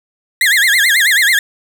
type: tone with vibrato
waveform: 35% pulse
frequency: 1848 Hz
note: A#6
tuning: 16 cents flat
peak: -7 dBFS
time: 0.41-1.39 s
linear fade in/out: 2 ms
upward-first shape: sine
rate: 9.2 Hz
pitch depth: 240 cents each way
effects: none